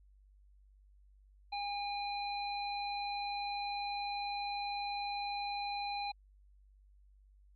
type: harmonic tone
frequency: 812 Hz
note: G#5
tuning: 39 cents flat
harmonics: 1 / 3 / 5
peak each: -37 / -45 / -43 dBFS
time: 1.52-6.12 s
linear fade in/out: 10 ms
effects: added 49 Hz sine -60 dBFS peak until 7.55 s + AAC 64 kbps